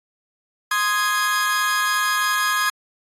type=chord; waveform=40% pulse; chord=Ab major; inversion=first; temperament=equal; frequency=1046.5 / 1244.5 / 1661.2 Hz; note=C6 / Eb6 / Ab6; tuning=0 / 0 / 0 cents; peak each=-24 / -23 / -20 dBFS; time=0.71-2.7 s; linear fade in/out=5 ms; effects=AAC 48 kbps